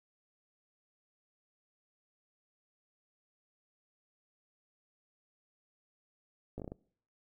slowing click train, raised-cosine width 2 ms, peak -28 dBFS, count 6, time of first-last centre 6.58-6.72 s, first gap 17 ms, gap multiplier 1.25, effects noise-tail reverb RT60 0.6 s tail -24 dB re dry

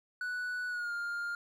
triangle tone with pitch glide, 1480 to 1405.8 Hz, F#6 to F6, 0 to +11 cents, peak -32 dBFS, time 0.21-1.35 s, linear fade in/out 2 ms, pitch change -89 cents, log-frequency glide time 0.68-0.93 s, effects none

